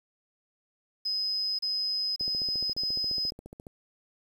sine tone bursts, 5050 Hz, D#8, 25 cents sharp, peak -27 dBFS, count 4, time 1.05-3.306 s, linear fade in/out 10 ms, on 540 ms, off 32 ms
click train, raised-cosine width 2 ms, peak -30 dBFS, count 22, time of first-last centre 2.21-3.668 s, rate 14.4 Hz
effects 9-bit

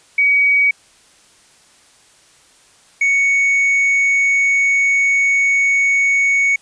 sine / triangle tone pair in turn, 2260 / 2225 Hz, C#7 / C#7, +33 / +6 cents, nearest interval unison, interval 27 cents, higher first, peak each -10 dBFS, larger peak neither, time 0.18-0.71 / 3.01-6.56 s, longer second, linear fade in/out 5 ms, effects white hiss -50 dBFS RMS until 6.61 s + resampled to 22050 Hz

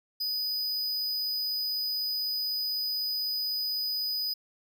square tone, 4978 Hz, D#8, in tune, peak -29 dBFS, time 0.2-4.34 s, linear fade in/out 10 ms, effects none

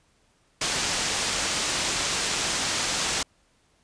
white low-pass noise, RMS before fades -27 dBFS, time 0.61-3.23 s, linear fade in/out 5 ms, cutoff 7700 Hz, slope 24 dB/octave, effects pink hiss -65 dBFS RMS until 3.83 s + resampled to 22050 Hz

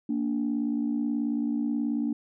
sine tone pair together, 231.7 / 290.2 Hz, A#3 / D4, -10 / -21 cents, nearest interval major third, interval 389 cents, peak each -27 dBFS, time 0.09-2.13 s, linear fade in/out 5 ms, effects tanh soft clip ceiling -19 dBFS

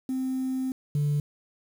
sine tone pair in turn, 260.6 / 146.26 Hz, C4 / D3, -7 / -7 cents, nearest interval minor seventh, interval 1000 cents, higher first, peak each -25 / -20 dBFS, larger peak second, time 0.09-0.72 / 0.95-1.2 s, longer first, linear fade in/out 2 ms, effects tanh soft clip ceiling -21 dBFS + 8-bit

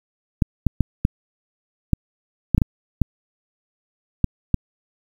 clicks, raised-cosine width 5 ms, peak -3 dBFS, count 11, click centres 0.422 / 0.667 / 0.807 / 1.051 / 1.933 / 2.547 / 2.58 / 2.618 / 3.017 / 4.243 / 4.543 s, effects 7-bit

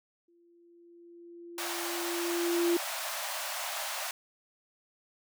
sine tone with exponential growth, 343.2 Hz, F4, 30 cents flat, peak -23 dBFS, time 0.28-2.77 s, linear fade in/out 5 ms, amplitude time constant 540 ms
pink high-pass noise, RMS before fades -36 dBFS, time 1.58-4.11 s, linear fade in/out 2 ms, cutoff 570 Hz, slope 96 dB/octave
effects none

